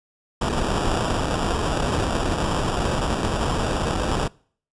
pink noise with sample-and-hold, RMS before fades -23 dBFS, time 0.41-4.28 s, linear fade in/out 5 ms, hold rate 2100 Hz, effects noise-tail reverb RT60 0.5 s tail -24 dB re dry + resampled to 22050 Hz

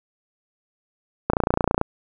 click train, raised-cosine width 1 ms, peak -4 dBFS, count 16, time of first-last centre 1.3-1.814 s, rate 29.2 Hz, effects none

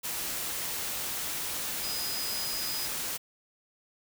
sine tone in noise, 4978 Hz, D#8, in tune, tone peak -35 dBFS, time 1.82-2.87 s, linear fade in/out 20 ms, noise white, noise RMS -34 dBFS, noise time 0.03-3.18 s, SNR -4 dB, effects none

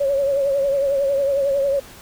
sine tone with vibrato, 554.4 Hz, C#5, in tune, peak -16 dBFS, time 0-1.8 s, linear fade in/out 10 ms, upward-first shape triangle, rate 11 Hz, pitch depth 60 cents each way, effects pink hiss -42 dBFS RMS until 2.01 s

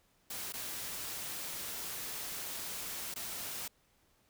white noise with dropouts, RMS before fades -41 dBFS, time 0.3-3.68 s, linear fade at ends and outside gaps 5 ms, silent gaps 0.524-0.537 / 3.141-3.159 s, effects pink hiss -71 dBFS RMS until 4.29 s

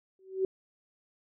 sine tone with exponential growth, 380 Hz, F#4, 46 cents sharp, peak -22 dBFS, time 0.19-0.45 s, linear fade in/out 2 ms, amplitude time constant 55 ms, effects none

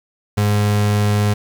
35% pulse tone, 103.83 Hz, G#2, in tune, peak -12 dBFS, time 0.37-1.34 s, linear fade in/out 10 ms, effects 7-bit

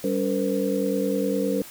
sine tone cluster, 195.3 / 282.8 / 457.2 / 507 Hz, G3 / C#4 / A#4 / B4, -6 / +35 / -34 / +45 cents, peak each -27 dBFS, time 0.04-1.62 s, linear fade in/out 2 ms, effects white hiss -43 dBFS RMS until 1.7 s

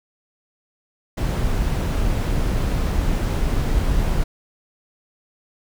brown noise, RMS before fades -20 dBFS, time 1.17-4.24 s, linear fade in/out 10 ms, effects none

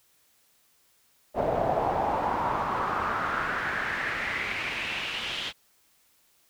brown noise with band-pass filter sweep, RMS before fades -29 dBFS, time 1.34-5.53 s, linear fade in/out 50 ms, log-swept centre 620 to 3300 Hz, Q 3.6, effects white hiss -65 dBFS RMS until 6.49 s

